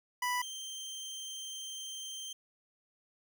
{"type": "tone pair in turn", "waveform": "25% pulse", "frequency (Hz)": [987.8, 3144], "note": ["B5", "G7"], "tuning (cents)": [0, 4], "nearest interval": "octave + minor sixth", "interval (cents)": 2004, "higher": "second", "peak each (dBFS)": [-27, -37], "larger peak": "first", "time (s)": [[0.22, 0.42], [0.42, 2.33]], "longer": "second", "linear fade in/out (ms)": 5, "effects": []}